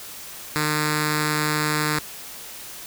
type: tone with notch filter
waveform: 5% pulse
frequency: 151.7 Hz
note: D#3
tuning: 44 cents flat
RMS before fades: -23 dBFS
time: 0.56-1.99 s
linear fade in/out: 0 ms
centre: 670 Hz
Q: 1
effects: white hiss -38 dBFS RMS until 2.86 s